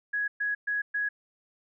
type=tone bursts; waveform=sine; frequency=1669 Hz; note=G#6; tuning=8 cents sharp; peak=-26 dBFS; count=4; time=0.13-1.09 s; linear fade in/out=10 ms; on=150 ms; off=120 ms; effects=none